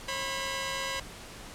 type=tone pair together; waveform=10% pulse; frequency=540 / 991.5 Hz; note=C#5 / B5; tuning=-45 / +7 cents; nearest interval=major seventh; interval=1052 cents; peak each=-26 dBFS; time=0.08-1 s; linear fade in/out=5 ms; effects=pink hiss -45 dBFS RMS until 1.54 s + low-pass 10000 Hz 12 dB/octave

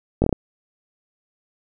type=slowing click train; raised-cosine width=2 ms; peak=-4 dBFS; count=5; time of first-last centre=0.22-0.327 s; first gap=20 ms; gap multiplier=1.2; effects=none

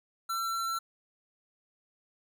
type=tone; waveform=square; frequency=1349 Hz; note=E6; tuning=40 cents sharp; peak=-31 dBFS; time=0.29-0.79 s; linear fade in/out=10 ms; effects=none

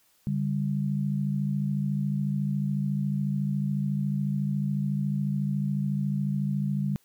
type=tone pair together; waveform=sine; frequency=144.1 / 198.09 Hz; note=D3 / G3; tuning=-33 / +18 cents; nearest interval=tritone; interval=551 cents; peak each=-27 / -28 dBFS; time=0.27-6.96 s; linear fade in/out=0 ms; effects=white hiss -65 dBFS RMS until 7.04 s

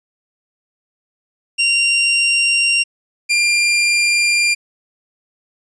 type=tone pair in turn; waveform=sawtooth; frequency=2767 / 2392 Hz; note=F7 / D7; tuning=-17 / +31 cents; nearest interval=minor third; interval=252 cents; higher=first; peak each=-9 dBFS; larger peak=neither; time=1.58-2.84 / 3.29-4.55 s; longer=neither; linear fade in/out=20 ms; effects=resampled to 22050 Hz

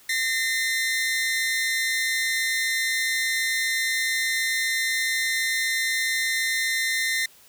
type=tone pair together; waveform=sawtooth; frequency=1829 / 2057 Hz; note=A#6 / C7; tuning=-33 / -30 cents; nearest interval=major second; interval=203 cents; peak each=-22 dBFS; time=0.09-7.26 s; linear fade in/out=5 ms; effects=white hiss -53 dBFS RMS until 7.48 s

